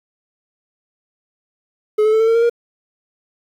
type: tone with pitch steps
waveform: triangle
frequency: 425.9 / 433.1 / 440.4 / 447.8 / 455.4 / 463.1 / 470.9 Hz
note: G#4 / A4 / A4 / A4 / A#4 / A#4 / A#4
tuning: +44 / -27 / +2 / +30 / -40 / -11 / +18 cents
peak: -9 dBFS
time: 1.98-2.498 s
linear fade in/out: 10 ms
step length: 74 ms
effects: 8-bit